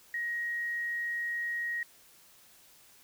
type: tone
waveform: sine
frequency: 1887 Hz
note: A#6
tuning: 21 cents sharp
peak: -31 dBFS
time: 0.14-1.83 s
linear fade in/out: 2 ms
effects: white hiss -59 dBFS RMS until 3.03 s